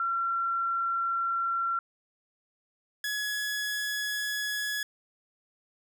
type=tone pair in turn; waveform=sine / sawtooth; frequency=1363 / 1687.2 Hz; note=F6 / G#6; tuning=-43 / +27 cents; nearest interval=major third; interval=370 cents; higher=second; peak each=-26 dBFS; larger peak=neither; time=0-1.79 / 3.04-4.83 s; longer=neither; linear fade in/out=2 ms; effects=none